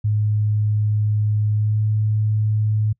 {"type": "tone with pitch glide", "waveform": "sine", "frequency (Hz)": [105.8, 107.15], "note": ["G#2", "A2"], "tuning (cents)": [33, -45], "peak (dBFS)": -16, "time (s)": [0.04, 2.93], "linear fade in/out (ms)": 10, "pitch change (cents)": 22, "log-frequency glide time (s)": [1.53, 1.79], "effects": ["noise-tail reverb RT60 0.1 s tail -26 dB re dry"]}